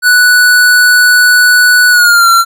square tone with pitch glide, 1480 to 1365 Hz, F#6 to F6, 0 to -40 cents, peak -4 dBFS, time 0.02-2.45 s, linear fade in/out 50 ms, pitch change -140 cents, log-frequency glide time 1.9-2.29 s, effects none

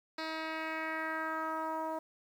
10% pulse tone with low-pass filter sweep, 318.5 Hz, D#4, 41 cents sharp, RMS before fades -37 dBFS, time 0.18-1.99 s, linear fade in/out 5 ms, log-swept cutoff 4100 to 810 Hz, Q 2.5, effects 10-bit

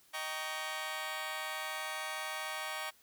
15% pulse chord, Eb dominant seventh, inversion none, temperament just, 622.3 / 777.8 / 933.4 / 1120.1 Hz, Eb5 / G5 / Bb5 / Db6, 0 / -14 / +2 / +18 cents, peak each -37 / -37 / -38 / -36 dBFS, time 0.13-2.91 s, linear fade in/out 20 ms, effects white hiss -65 dBFS RMS until 3.02 s

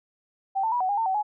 sine tone with pitch steps, 777 / 892 / 973 / 747 / 812 / 902 / 760 / 840 Hz, G5 / A5 / B5 / F#5 / G#5 / A5 / F#5 / G#5, -16 / +23 / -26 / +16 / -39 / +43 / +46 / +19 cents, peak -22 dBFS, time 0.55-1.23 s, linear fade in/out 20 ms, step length 85 ms, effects none

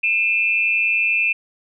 sine tone pair together, 2430 / 2641 Hz, D#7 / E7, -42 / +3 cents, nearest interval minor second, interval 145 cents, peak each -19 / -18 dBFS, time 0.03-1.33 s, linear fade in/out 10 ms, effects none

